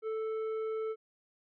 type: tone with tanh clipping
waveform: triangle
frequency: 440 Hz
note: A4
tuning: in tune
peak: -34 dBFS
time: 0.02-0.96 s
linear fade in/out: 50 ms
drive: 12 dB
effects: none